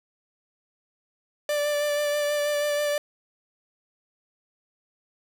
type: tone with vibrato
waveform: 45% pulse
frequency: 587.3 Hz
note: D5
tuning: in tune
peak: -23 dBFS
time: 1.49-2.98 s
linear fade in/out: 2 ms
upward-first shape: sine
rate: 6.2 Hz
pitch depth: 17 cents each way
effects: none